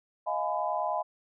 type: chord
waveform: sine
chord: F half-diminished seventh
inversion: third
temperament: just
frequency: 628.6 / 698.5 / 838.1 / 1005.8 Hz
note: Eb5 / F5 / Ab5 / Cb6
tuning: +18 / 0 / +16 / +31 cents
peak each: -33 dBFS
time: 0.26-1.03 s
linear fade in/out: 20 ms
effects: none